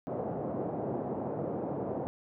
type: band-pass noise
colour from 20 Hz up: white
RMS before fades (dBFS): -35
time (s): 0.07-2.07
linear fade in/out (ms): 0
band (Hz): 110 to 670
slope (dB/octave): 24
effects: none